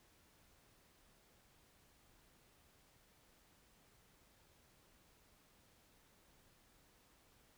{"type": "silence", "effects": ["pink hiss -70 dBFS RMS until 7.57 s"]}